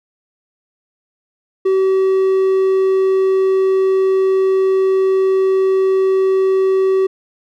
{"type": "tone", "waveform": "triangle", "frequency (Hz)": 381.6, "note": "G4", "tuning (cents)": -47, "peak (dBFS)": -9, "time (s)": [1.65, 7.07], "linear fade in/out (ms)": 10, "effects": []}